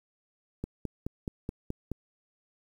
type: click train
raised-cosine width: 3 ms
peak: -20 dBFS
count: 7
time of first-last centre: 0.64-1.917 s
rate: 4.7 Hz
effects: 9-bit